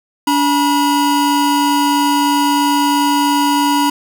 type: tone pair together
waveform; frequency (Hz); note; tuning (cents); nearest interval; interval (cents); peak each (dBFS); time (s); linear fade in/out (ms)
square; 287.7 / 966.1; D4 / B5; -36 / -38; octave + major sixth; 2098; -15; 0.27-3.9; 5
effects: none